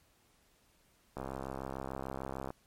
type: click train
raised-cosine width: 1 ms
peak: -25 dBFS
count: 90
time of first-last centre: 1.17-2.504 s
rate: 66.7 Hz
effects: pink hiss -69 dBFS RMS until 2.66 s + MP3 64 kbps